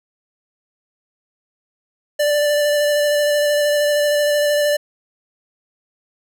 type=tone with vibrato; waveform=square; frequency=588 Hz; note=D5; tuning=2 cents sharp; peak=-15 dBFS; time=2.19-4.77 s; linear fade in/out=10 ms; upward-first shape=square; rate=13 Hz; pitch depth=11 cents each way; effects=none